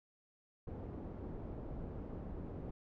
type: low-pass noise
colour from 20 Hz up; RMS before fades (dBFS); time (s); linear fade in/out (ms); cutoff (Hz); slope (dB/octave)
pink; -45; 0.67-2.71; 5; 500; 12
effects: none